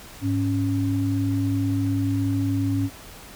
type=tone pair together; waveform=sine; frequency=103.77 / 277.2 Hz; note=G#2 / C#4; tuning=-1 / 0 cents; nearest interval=octave + perfect fourth; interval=1701 cents; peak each=-23 / -23 dBFS; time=0.21-2.9 s; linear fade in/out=50 ms; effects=pink hiss -43 dBFS RMS until 3.35 s